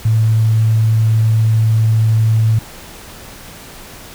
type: tone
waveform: sine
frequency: 110.9 Hz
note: A2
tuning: 14 cents sharp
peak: -9 dBFS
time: 0.05-2.59 s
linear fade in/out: 5 ms
effects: pink hiss -35 dBFS RMS until 4.14 s